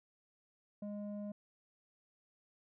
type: tone with low-pass filter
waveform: square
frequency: 206.3 Hz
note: G#3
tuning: 11 cents flat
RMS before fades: -43 dBFS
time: 0.82-1.32 s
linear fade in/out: 5 ms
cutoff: 500 Hz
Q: 4.1
effects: none